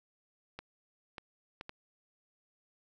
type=clicks; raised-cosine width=0.3 ms; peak=-26 dBFS; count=4; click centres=0.59 / 1.182 / 1.611 / 1.694 s; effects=none